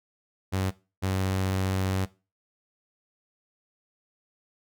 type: tone pair in turn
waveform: sawtooth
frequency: 94.9 / 94.9 Hz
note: F#2 / F#2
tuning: +44 / +44 cents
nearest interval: unison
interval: 0 cents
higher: neither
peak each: -21 dBFS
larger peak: neither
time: 0.52-0.71 / 1.02-2.06 s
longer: second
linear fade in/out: 20 ms
effects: noise-tail reverb RT60 0.3 s tail -19 dB re dry